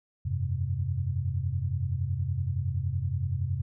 sine chord, F suspended second, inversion none, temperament equal, 87.31 / 98 / 130.81 Hz, F2 / G2 / C3, 0 / 0 / 0 cents, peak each -31 dBFS, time 0.25-3.62 s, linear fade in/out 10 ms, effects none

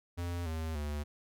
square tone with pitch steps, 86.9 / 80.15 / 73.92 Hz, F2 / E2 / D2, -8 / -48 / +12 cents, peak -35 dBFS, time 0.17-1.04 s, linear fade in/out 20 ms, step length 290 ms, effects none

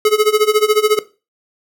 square tone with tremolo, 426.6 Hz, G#4, 46 cents sharp, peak -8 dBFS, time 0.05-0.99 s, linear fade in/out 2 ms, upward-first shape sine, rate 14 Hz, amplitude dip 90%, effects noise-tail reverb RT60 0.3 s tail -17 dB re dry

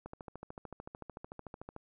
click train, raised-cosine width 1 ms, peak -30 dBFS, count 24, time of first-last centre 0.06-1.764 s, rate 13.5 Hz, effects none

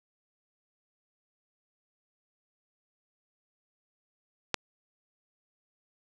click, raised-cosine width 0.2 ms, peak -8 dBFS, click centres 4.543 s, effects none

